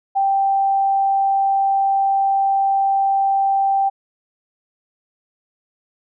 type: tone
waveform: sine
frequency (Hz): 784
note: G5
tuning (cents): 0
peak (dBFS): -14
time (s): 0.15-3.9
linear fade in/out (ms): 20
effects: none